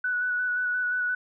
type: tone with vibrato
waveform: sine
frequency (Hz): 1480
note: F#6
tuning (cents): 0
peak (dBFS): -24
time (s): 0.04-1.15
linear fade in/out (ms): 5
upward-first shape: square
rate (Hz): 5.7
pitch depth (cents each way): 15
effects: none